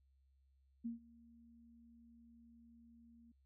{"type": "tone with ADSR envelope", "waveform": "sine", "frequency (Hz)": 232.8, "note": "A#3", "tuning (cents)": -2, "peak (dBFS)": -38, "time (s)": [0.84, 3.32], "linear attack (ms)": 18, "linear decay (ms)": 130, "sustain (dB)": -23, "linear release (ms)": 6, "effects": ["added 67 Hz sine -70 dBFS peak until 3.45 s"]}